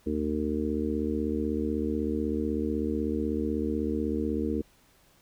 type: harmonic tone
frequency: 76.1 Hz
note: D#2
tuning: 38 cents flat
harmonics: 1 / 3 / 4 / 5 / 6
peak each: -35 / -31 / -31 / -35 / -34 dBFS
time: 0.06-4.62 s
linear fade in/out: 10 ms
effects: pink hiss -62 dBFS RMS until 5.21 s